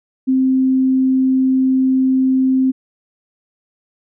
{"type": "tone", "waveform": "sine", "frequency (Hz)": 261.6, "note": "C4", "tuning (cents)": 0, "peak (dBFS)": -11, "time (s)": [0.27, 2.72], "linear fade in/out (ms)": 20, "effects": []}